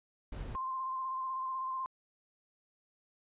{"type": "noise", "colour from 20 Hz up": "brown", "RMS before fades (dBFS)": -41, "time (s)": [0.32, 0.56], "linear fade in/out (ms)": 5}
{"type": "tone with vibrato", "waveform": "sine", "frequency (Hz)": 1046.5, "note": "C6", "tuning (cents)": 0, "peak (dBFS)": -34, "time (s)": [0.55, 1.86], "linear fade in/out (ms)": 0, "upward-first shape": "square", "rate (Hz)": 16, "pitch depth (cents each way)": 19}
{"effects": ["resampled to 8000 Hz"]}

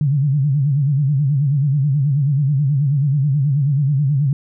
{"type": "tone with vibrato", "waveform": "sine", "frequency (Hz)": 141.2, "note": "C#3", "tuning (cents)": 32, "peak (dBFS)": -13, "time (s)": [0.01, 4.33], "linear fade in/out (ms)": 2, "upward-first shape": "sine", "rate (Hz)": 9.3, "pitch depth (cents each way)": 130, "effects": []}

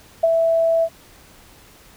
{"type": "tone with ADSR envelope", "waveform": "sine", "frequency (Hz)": 659.3, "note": "E5", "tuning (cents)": 0, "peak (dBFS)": -10, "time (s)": [0.23, 0.89], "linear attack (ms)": 9, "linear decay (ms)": 28, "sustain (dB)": -4, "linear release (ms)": 58, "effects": ["pink hiss -48 dBFS RMS until 1.96 s"]}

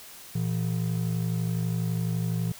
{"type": "ring-modulated tone", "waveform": "triangle", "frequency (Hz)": 142.3, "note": "C#3", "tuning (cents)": 46, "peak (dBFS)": -20, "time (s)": [0.35, 2.52], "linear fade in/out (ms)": 5, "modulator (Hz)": 26, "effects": ["white hiss -46 dBFS RMS until 2.59 s"]}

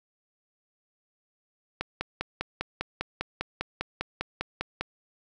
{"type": "click train", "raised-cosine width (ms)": 0.3, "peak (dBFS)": -13, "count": 16, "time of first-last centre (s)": [1.81, 4.81], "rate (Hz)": 5, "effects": []}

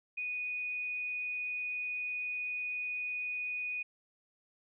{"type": "tone", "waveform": "sine", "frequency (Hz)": 2477, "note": "D#7", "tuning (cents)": -8, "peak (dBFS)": -34, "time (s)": [0.17, 3.83], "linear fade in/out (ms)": 10, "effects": []}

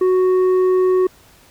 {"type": "tone with tanh clipping", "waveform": "triangle", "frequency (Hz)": 370, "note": "F#4", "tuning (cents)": 0, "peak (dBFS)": -13, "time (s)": [0.01, 1.07], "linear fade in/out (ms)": 5, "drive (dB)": 10, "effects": ["pink hiss -49 dBFS RMS until 1.5 s"]}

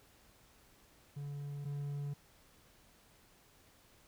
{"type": "tone pair in turn", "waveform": "triangle", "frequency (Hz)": [143.2, 143.2], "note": ["D3", "D3"], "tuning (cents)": [-43, -43], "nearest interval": "unison", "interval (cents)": 0, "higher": "neither", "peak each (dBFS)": [-38, -35], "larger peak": "second", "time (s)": [[1.16, 1.65], [1.65, 2.14]], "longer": "neither", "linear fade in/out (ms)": 10, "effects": ["pink hiss -65 dBFS RMS until 4.07 s"]}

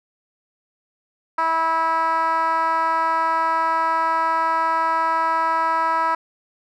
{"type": "tone with band-pass filter", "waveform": "10% pulse", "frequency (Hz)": 325.7, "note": "E4", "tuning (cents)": -21, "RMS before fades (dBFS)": -20, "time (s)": [1.38, 6.15], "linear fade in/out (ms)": 5, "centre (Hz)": 1100, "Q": 4.4, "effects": []}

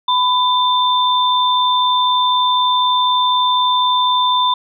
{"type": "tone pair together", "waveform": "sine", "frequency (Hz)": [1000, 3564], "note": ["B5", "A7"], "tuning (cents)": [21, 22], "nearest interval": "octave + minor seventh", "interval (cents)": 2201, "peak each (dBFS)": [-13, -17], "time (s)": [0.08, 4.54], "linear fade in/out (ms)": 5, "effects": []}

